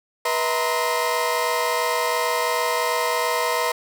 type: tone cluster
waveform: 30% pulse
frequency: 486.4 / 643 / 930 / 1039 Hz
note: B4 / E5 / A#5 / C6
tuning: -26 / -43 / -4 / -12 cents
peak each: -23 / -24 / -24 / -23 dBFS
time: 0.25-3.72 s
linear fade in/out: 5 ms
effects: none